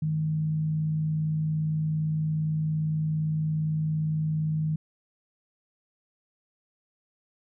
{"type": "tone with frequency modulation", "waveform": "sine", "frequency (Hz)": 155.56, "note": "D#3", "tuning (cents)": 0, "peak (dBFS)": -24, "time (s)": [0.02, 4.76], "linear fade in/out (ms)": 5, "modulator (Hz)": 57.5, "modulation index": 0.2, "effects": []}